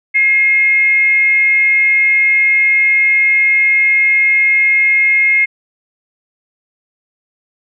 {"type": "tone with frequency modulation", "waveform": "sine", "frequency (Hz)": 2140, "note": "C7", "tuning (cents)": 38, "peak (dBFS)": -8, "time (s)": [0.14, 5.46], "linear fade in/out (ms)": 20, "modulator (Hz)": 448, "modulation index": 0.24, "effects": []}